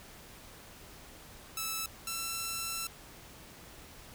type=tone pair in turn; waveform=5% pulse; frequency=1313 / 1340.6 Hz; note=E6 / E6; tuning=-7 / +29 cents; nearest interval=unison; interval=36 cents; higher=second; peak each=-22 / -23 dBFS; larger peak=first; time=1.57-1.86 / 2.07-2.87 s; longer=second; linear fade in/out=2 ms; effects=pink hiss -52 dBFS RMS until 4.14 s